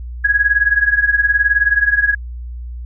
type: tone with tremolo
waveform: sine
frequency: 1661.2 Hz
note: G#6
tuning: in tune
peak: -7 dBFS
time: 0.24-2.15 s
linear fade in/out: 10 ms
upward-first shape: triangle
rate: 19 Hz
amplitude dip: 90%
effects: added 60 Hz sine -25 dBFS peak until 2.85 s